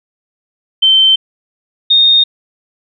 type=tone pair in turn; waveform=sine; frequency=3100 / 3687 Hz; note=G7 / A#7; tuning=-20 / -20 cents; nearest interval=minor third; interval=300 cents; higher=second; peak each=-5 dBFS; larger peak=neither; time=0.82-1.16 / 1.9-2.24 s; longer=neither; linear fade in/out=10 ms; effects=none